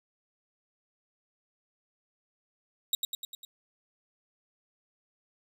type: tone with echo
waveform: sawtooth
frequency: 3798 Hz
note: A#7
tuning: 32 cents sharp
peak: -21 dBFS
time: 2.93-2.95 s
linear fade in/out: 2 ms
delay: 100 ms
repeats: 5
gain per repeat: -4 dB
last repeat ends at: 3.45 s
effects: none